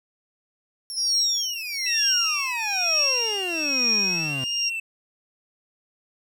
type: exponential sweep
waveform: 30% pulse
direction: down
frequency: 5588 to 127.4 Hz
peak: -27 dBFS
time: 0.9-4.44 s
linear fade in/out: 0 ms
type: tone with tremolo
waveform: sine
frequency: 5588 Hz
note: F8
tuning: in tune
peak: -18 dBFS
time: 0.96-4.7 s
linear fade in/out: 20 ms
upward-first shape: triangle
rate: 1.1 Hz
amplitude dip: 100%
type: tone with vibrato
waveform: triangle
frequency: 2637 Hz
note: E7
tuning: in tune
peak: -25 dBFS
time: 1.86-4.8 s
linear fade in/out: 5 ms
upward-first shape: sine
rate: 0.85 Hz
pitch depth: 120 cents each way
effects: none